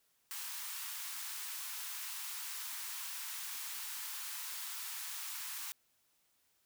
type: high-pass noise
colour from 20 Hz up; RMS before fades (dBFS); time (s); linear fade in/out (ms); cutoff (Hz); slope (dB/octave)
white; -43; 0.31-5.72; 0; 870; 48
effects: white hiss -75 dBFS RMS until 6.65 s